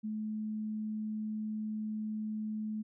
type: tone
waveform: sine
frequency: 215.2 Hz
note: A3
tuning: 38 cents flat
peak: -34 dBFS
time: 0.03-2.83 s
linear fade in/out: 20 ms
effects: none